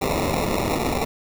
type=noise with sample-and-hold; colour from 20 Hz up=violet; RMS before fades=-23 dBFS; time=0.01-1.05 s; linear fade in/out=10 ms; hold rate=1575 Hz; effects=none